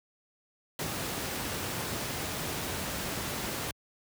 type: noise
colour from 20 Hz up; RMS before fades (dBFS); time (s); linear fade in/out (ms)
pink; -34; 0.79-3.71; 2
effects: high-pass 80 Hz 12 dB/octave